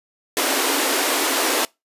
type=high-pass noise; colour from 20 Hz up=pink; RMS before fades=-20 dBFS; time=0.37-1.65 s; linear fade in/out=0 ms; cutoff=260 Hz; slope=96 dB/octave; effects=noise-tail reverb RT60 0.2 s tail -24 dB re dry + resampled to 32000 Hz

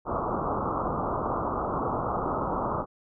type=low-pass noise; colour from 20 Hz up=white; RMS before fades=-29 dBFS; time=0.05-2.86 s; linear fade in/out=50 ms; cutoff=1300 Hz; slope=96 dB/octave; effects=none

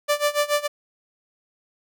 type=tone with tremolo; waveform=sawtooth; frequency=587.3 Hz; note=D5; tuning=in tune; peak=-13 dBFS; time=0.08-0.68 s; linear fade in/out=20 ms; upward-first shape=sine; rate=7 Hz; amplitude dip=90%; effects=none

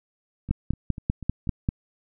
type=two click trains; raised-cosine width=5 ms; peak=-23 / -10 dBFS; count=5 / 7; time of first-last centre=0.49-1.473 / 0.51-1.689 s; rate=4.07 / 5.09 Hz; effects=none

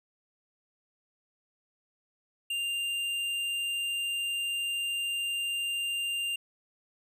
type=tone with tanh clipping; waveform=triangle; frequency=2793 Hz; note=F7; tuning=1 cent flat; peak=-31 dBFS; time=2.5-6.36 s; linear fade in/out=5 ms; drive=15 dB; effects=none

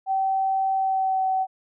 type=tone with pitch glide; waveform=sine; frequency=770 to 759 Hz; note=G5 to F#5; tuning=-31 to +44 cents; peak=-20 dBFS; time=0.06-1.47 s; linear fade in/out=50 ms; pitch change=-25 cents; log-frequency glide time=0.74-1.26 s; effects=none

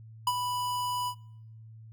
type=tone with ADSR envelope; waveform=square; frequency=987.8 Hz; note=B5; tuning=in tune; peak=-23 dBFS; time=0.27-1.15 s; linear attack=3 ms; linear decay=47 ms; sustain=-7 dB; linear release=73 ms; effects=noise-tail reverb RT60 0.8 s tail -25 dB re dry + added 111 Hz sine -46 dBFS peak until 1.92 s

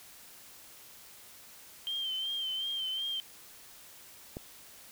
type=tone with vibrato; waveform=sine; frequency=3136 Hz; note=G7; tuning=in tune; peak=-32 dBFS; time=1.87-3.2 s; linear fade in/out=0 ms; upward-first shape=sine; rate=2.7 Hz; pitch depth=46 cents each way
type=click; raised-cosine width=2 ms; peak=-25 dBFS; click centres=4.369 s
effects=white hiss -53 dBFS RMS until 4.91 s

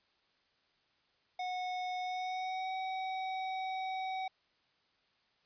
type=tone with pitch glide; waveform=square; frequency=732 to 756.1 Hz; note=F#5 to F#5; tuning=-19 to +37 cents; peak=-36 dBFS; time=1.39-4.28 s; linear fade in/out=5 ms; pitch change=+56 cents; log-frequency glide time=2.01-2.74 s; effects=white hiss -73 dBFS RMS until 5.45 s + resampled to 11025 Hz

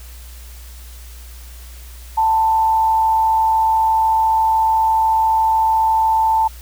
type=tone with frequency modulation; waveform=sine; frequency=886 Hz; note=A5; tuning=12 cents sharp; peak=-12 dBFS; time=2.17-6.48 s; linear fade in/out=10 ms; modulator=128 Hz; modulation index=0.24; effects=added 60 Hz sine -34 dBFS peak until 6.61 s + white hiss -43 dBFS RMS until 6.61 s

